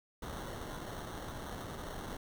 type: noise with sample-and-hold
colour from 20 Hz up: pink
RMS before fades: -43 dBFS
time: 0.22-2.17 s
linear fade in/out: 5 ms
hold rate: 2450 Hz
effects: none